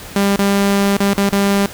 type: tone with dropouts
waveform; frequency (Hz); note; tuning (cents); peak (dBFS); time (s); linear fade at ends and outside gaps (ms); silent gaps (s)
sawtooth; 199.3; G3; +29; -8; 0.16-1.66; 2; 0.36-0.389 / 0.968-1.003 / 1.136-1.178 / 1.292-1.326
effects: pink hiss -33 dBFS RMS until 1.73 s